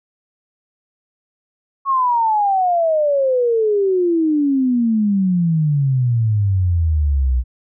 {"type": "exponential sweep", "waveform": "sine", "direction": "down", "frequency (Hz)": [1108, 60], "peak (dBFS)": -13, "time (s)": [1.85, 7.44], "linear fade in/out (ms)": 50, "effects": []}